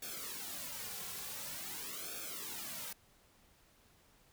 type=noise with flanger; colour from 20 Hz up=white; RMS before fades=-44 dBFS; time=0.02-2.93 s; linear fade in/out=5 ms; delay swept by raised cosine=1 to 3.3 ms; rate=0.47 Hz; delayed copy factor=-1; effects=pink hiss -67 dBFS RMS until 4.32 s